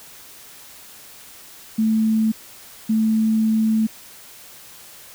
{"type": "tone pair in turn", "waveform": "sine", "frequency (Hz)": [220, 220], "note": ["A3", "A3"], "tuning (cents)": [0, 0], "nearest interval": "unison", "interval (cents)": 0, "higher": "neither", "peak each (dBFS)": -15, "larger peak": "neither", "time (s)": [[1.78, 2.32], [2.89, 3.87]], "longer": "second", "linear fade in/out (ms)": 10, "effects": ["white hiss -43 dBFS RMS until 5.14 s"]}